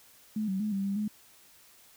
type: tone with pitch steps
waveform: sine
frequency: 214.8 / 191 / 212.5 / 195.6 / 197.9 / 211.1 Hz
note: A3 / G3 / G#3 / G3 / G3 / G#3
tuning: -41 / -45 / +40 / -4 / +17 / +29 cents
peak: -28 dBFS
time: 0.36-1.08 s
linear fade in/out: 5 ms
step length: 120 ms
effects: white hiss -58 dBFS RMS until 1.96 s